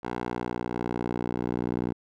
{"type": "tone with band-pass filter sweep", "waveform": "10% pulse", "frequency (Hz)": 60.3, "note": "B1", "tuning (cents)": -41, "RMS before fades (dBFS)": -31, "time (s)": [0.03, 1.93], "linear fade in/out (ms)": 10, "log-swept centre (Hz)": [760, 320], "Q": 0.78, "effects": []}